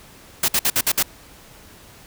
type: noise bursts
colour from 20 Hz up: white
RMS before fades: -18 dBFS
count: 6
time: 0.43-1.028 s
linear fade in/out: 5 ms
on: 53 ms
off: 56 ms
effects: pink hiss -46 dBFS RMS until 2.06 s